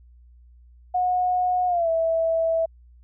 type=tone with pitch glide; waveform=sine; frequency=727 to 655.2 Hz; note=F#5 to E5; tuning=-31 to -11 cents; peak=-19 dBFS; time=0.94-2.66 s; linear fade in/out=10 ms; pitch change=-180 cents; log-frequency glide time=1.67-1.89 s; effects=added 60 Hz sine -48 dBFS peak until 3.03 s